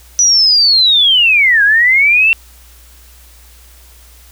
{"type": "linear two-way sweep", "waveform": "sine", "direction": "down then up", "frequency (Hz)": [5940, 1600, 2725], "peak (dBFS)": -6, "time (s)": [0.19, 2.33], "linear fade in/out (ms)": 0, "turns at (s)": 1.63, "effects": ["added 60 Hz sine -40 dBFS peak until 4.31 s", "white hiss -44 dBFS RMS until 4.31 s"]}